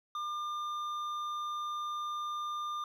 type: tone with hard clipping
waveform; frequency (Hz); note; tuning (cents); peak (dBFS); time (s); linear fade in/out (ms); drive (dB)
sine; 1200; D6; +37; -36; 0.15-2.84; 2; 7
effects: none